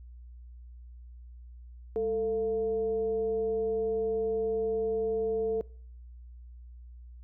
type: tone with frequency modulation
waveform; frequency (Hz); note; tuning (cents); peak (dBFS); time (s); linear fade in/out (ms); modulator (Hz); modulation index
sine; 444.8; A4; +19; -26; 1.96-5.61; 0; 244; 0.3
effects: noise-tail reverb RT60 0.5 s tail -23 dB re dry + added 60 Hz sine -45 dBFS peak until 7.23 s